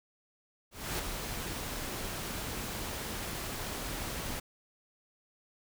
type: noise with ADSR envelope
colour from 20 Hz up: pink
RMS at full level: -33 dBFS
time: 0.71-4.4 s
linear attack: 280 ms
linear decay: 6 ms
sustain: -5 dB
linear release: 8 ms
effects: none